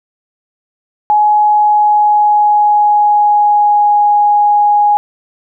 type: tone with pitch glide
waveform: sine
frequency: 841 to 828.9 Hz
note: G#5 to G#5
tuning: +22 to -4 cents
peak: -6 dBFS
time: 1.1-4.97 s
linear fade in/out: 0 ms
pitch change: -26 cents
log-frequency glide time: 1.4-4.03 s
effects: none